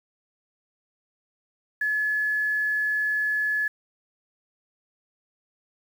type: tone with quantisation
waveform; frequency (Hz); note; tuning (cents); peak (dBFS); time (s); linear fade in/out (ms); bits
sine; 1709; G#6; +49; -22; 1.81-3.68; 5; 8
effects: none